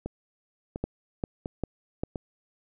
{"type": "two click trains", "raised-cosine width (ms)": 2, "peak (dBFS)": [-19, -15], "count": [4, 4], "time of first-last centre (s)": [[0.06, 2.158], [0.84, 2.035]], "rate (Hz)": [1.43, 2.51], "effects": []}